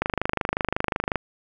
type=click train; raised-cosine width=0.5 ms; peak=-7 dBFS; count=30; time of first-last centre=0.02-1.157 s; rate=25.5 Hz; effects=none